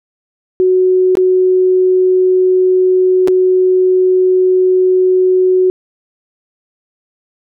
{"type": "tone with dropouts", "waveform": "sine", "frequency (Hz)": 370, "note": "F#4", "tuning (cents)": 0, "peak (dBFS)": -7, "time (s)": [0.6, 5.7], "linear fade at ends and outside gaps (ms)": 0, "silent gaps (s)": [[1.153, 1.171], [3.275, 3.282]], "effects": []}